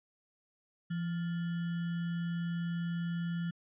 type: tone with sample-and-hold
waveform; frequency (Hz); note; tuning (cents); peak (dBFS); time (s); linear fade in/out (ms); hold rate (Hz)
sine; 170; F3; -46; -32; 0.9-3.51; 10; 1575
effects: resampled to 8000 Hz